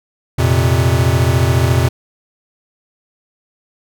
square chord, F suspended fourth, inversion none, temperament equal, 87.31 / 116.54 / 130.81 Hz, F2 / Bb2 / C3, 0 / 0 / 0 cents, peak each -16 dBFS, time 0.38-1.89 s, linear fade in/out 10 ms, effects none

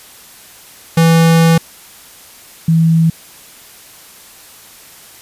square / sine tone pair in turn, 164.81 / 163.29 Hz, E3 / E3, 0 / -16 cents, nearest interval unison, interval 16 cents, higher first, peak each -7 dBFS, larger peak neither, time 0.97-1.58 / 2.68-3.1 s, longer first, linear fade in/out 5 ms, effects white hiss -39 dBFS RMS until 5.21 s + resampled to 32000 Hz

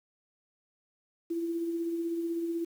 sine tone with tremolo, 335.8 Hz, E4, 32 cents sharp, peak -28 dBFS, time 1.3-2.65 s, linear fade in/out 10 ms, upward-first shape sine, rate 16 Hz, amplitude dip 35%, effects 9-bit

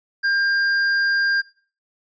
sine tone with tanh clipping, 1600 Hz, G6, 35 cents sharp, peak -19 dBFS, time 0.23-1.42 s, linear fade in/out 20 ms, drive 14 dB, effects noise-tail reverb RT60 0.4 s tail -18 dB re dry + resampled to 16000 Hz

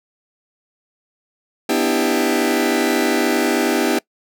sawtooth chord, E minor seventh, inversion second, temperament just, 247.2 / 296.7 / 329.6 / 395.6 Hz, B3 / D4 / E4 / G4, +2 / +18 / 0 / +16 cents, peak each -17 dBFS, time 1.69-3.99 s, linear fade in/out 5 ms, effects noise-tail reverb RT60 0.1 s tail -23 dB re dry

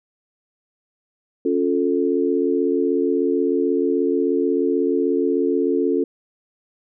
sine chord, Db augmented, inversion none, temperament equal with one note detuned, 277.2 / 353.5 / 440 Hz, Db4 / F4 / A4, 0 / +21 / 0 cents, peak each -21 dBFS, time 1.45-6.04 s, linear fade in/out 5 ms, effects none

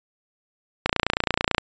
click train, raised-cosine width 0.3 ms, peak -3 dBFS, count 22, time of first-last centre 0.86-1.582 s, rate 29.1 Hz, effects resampled to 16000 Hz

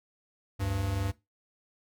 square tone pair together, 74.55 / 98 Hz, D2 / G2, +27 / 0 cents, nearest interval perfect fourth, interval 473 cents, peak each -36 / -30 dBFS, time 0.59-1.12 s, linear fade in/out 20 ms, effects noise-tail reverb RT60 0.2 s tail -18 dB re dry

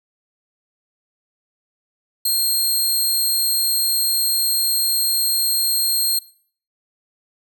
15% pulse tone, 4216 Hz, C8, 12 cents sharp, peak -10 dBFS, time 2.25-6.19 s, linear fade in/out 5 ms, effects noise-tail reverb RT60 0.5 s tail -20 dB re dry

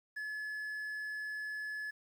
triangle tone with quantisation, 1712 Hz, A6, 48 cents flat, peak -36 dBFS, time 0.16-1.91 s, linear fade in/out 10 ms, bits 11, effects none

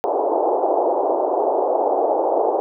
white band-pass noise, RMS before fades -19 dBFS, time 0.04-2.6 s, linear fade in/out 0 ms, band 340 to 840 Hz, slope 48 dB/octave, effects none

